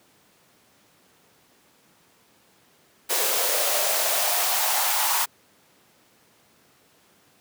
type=noise with high-pass filter sweep; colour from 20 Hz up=white; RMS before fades=-23 dBFS; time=3.09-5.26 s; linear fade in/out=20 ms; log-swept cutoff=470 to 930 Hz; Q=3.9; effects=pink hiss -59 dBFS RMS until 7.4 s + high-pass 150 Hz 12 dB/octave